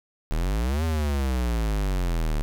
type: exponential two-way sweep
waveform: square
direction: up then down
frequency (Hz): 36.47 to 82.41 to 36.47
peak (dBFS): -23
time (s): 0.31-2.42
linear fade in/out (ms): 0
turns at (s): 0.84
effects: none